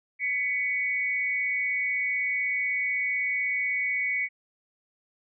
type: tone pair together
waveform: sine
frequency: 1999 / 2235 Hz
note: B6 / C#7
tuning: +20 / +14 cents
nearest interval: major second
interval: 194 cents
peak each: -30 / -26 dBFS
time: 0.19-4.29 s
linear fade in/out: 50 ms
effects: none